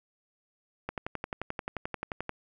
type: click train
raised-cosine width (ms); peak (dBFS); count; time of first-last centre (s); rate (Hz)
0.5; -18; 17; 0.89-2.294; 11.4
effects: none